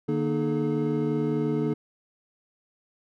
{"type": "tone cluster", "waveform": "triangle", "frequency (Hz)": [150.4, 236, 307.3, 427.6], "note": ["D3", "A#3", "D#4", "A4"], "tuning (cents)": [42, 22, -21, -49], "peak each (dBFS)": -27, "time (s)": [0.08, 1.74], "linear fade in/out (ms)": 10, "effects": []}